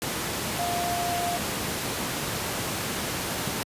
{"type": "tone in noise", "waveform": "sine", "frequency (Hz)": 700, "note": "F5", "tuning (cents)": 4, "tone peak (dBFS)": -27, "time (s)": [0.59, 1.37], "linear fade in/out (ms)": 0, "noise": "pink", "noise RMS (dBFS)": -29, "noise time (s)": [0.02, 3.63], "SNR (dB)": -1, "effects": ["high-pass 100 Hz 12 dB/octave", "resampled to 32000 Hz"]}